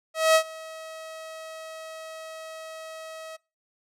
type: tone with ADSR envelope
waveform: sawtooth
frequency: 640 Hz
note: D#5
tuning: 49 cents sharp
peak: -11 dBFS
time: 0.14-3.37 s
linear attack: 210 ms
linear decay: 80 ms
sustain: -23 dB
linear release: 17 ms
effects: noise-tail reverb RT60 0.3 s tail -24 dB re dry + low-pass 12000 Hz 12 dB/octave